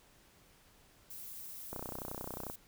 violet noise, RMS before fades -47 dBFS, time 1.1-2.56 s, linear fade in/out 5 ms
click train, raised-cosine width 1 ms, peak -27 dBFS, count 25, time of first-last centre 1.73-2.499 s, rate 31.2 Hz
effects pink hiss -64 dBFS RMS until 2.67 s

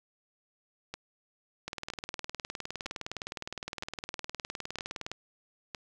two click trains, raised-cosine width 0.2 ms, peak -20 / -19 dBFS, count 6 / 68, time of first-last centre 0.94-5.748 / 1.68-5.116 s, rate 1.04 / 19.5 Hz, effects none

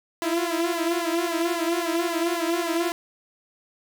sawtooth tone with flanger, 338.2 Hz, E4, 44 cents sharp, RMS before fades -25 dBFS, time 0.22-2.92 s, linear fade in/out 0 ms, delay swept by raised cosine 0.99 to 6.29 ms, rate 3.7 Hz, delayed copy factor +0.8, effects none

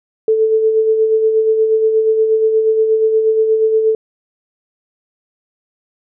sine tone with tremolo, 440 Hz, A4, in tune, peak -8 dBFS, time 0.28-3.95 s, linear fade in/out 2 ms, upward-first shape sine, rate 8.4 Hz, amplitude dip 45%, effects none

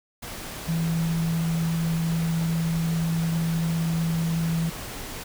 sine tone in noise, 164.81 Hz, E3, in tune, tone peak -22 dBFS, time 0.68-4.7 s, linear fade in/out 10 ms, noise pink, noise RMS -36 dBFS, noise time 0.22-5.24 s, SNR +11 dB, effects none

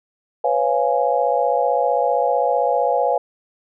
sine chord, C# dominant seventh, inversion third, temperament just, 498.9 / 554.4 / 693 / 831.5 Hz, B4 / C#5 / E#5 / G#5, +17 / 0 / -14 / +2 cents, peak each -21 dBFS, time 0.44-3.18 s, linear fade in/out 5 ms, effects none

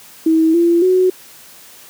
sine tone with pitch steps, 321.7 / 340.8 / 369.5 Hz, E4 / F4 / F#4, -42 / -42 / -2 cents, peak -9 dBFS, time 0.26-1.1 s, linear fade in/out 5 ms, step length 280 ms, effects white hiss -41 dBFS RMS until 1.89 s + high-pass 100 Hz 12 dB/octave

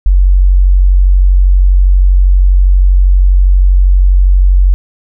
sine tone, 46.25 Hz, F#1, in tune, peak -3 dBFS, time 0.06-4.74 s, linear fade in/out 0 ms, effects none

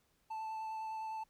triangle tone with vibrato, 880 Hz, A5, in tune, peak -37 dBFS, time 0.3-1.24 s, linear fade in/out 10 ms, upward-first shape sine, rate 9.8 Hz, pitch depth 11 cents each way, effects pink hiss -75 dBFS RMS until 1.29 s

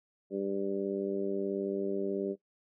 harmonic tone, 98.5 Hz, G2, 9 cents sharp, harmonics 2 / 3 / 4 / 5 / 6, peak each -38 / -37 / -33 / -42 / -41 dBFS, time 0.3-2.36 s, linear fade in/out 50 ms, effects noise-tail reverb RT60 0.1 s tail -17 dB re dry

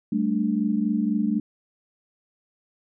sine chord, G suspended second, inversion none, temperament equal, 196 / 220 / 293.7 Hz, G3 / A3 / D4, 0 / 0 / 0 cents, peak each -26 / -23 / -27 dBFS, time 0.12-1.4 s, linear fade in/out 5 ms, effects none

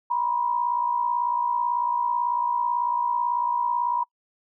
sine tone pair together, 961.9 / 1020 Hz, B5 / C6, -46 / -44 cents, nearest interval minor second, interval 102 cents, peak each -22 / -29 dBFS, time 0.1-4.04 s, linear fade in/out 10 ms, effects noise-tail reverb RT60 0.1 s tail -26 dB re dry

